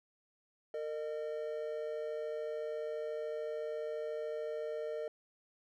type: tone pair together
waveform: triangle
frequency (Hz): 457 / 610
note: A#4 / D#5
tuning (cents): -34 / -34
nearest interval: perfect fourth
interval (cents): 500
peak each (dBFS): -37 / -38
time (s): 0.74-5.08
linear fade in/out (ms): 2
effects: none